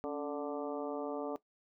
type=harmonic tone with a mistuned harmonic; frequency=146.83 Hz; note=D3; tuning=in tune; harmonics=2 / 3 / 4 / 5 / 6 / 7 / 8; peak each=-40 / -39 / -41 / -45 / -48 / -55 / -48 dBFS; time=0.04-1.36 s; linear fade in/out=0 ms; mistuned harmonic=2; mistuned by=-71 cents; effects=noise-tail reverb RT60 0.1 s tail -17 dB re dry